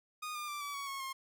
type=tone with pitch steps; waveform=sawtooth; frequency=1233 / 1204.1 / 1176 / 1148.4 / 1121.6 / 1095.3 / 1069.7 Hz; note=D#6 / D6 / D6 / D6 / C#6 / C#6 / C6; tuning=-16 / +43 / +2 / -39 / +20 / -21 / +38 cents; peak=-35 dBFS; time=0.22-1.13 s; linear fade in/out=10 ms; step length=130 ms; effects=none